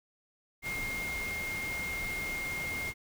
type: tone in noise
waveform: sine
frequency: 2129 Hz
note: C7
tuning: 30 cents sharp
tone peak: -34 dBFS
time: 0.62-2.94 s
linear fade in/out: 50 ms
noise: pink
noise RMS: -41 dBFS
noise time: 0.62-2.94 s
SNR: +4 dB
effects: none